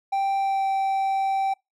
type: tone with pitch glide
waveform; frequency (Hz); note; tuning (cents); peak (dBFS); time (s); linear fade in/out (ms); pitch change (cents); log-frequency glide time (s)
triangle; 784 to 777.2; G5 to G5; 0 to -15; -19; 0.12-1.54; 10; -15; 0.37-0.66
effects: noise-tail reverb RT60 0.2 s tail -26 dB re dry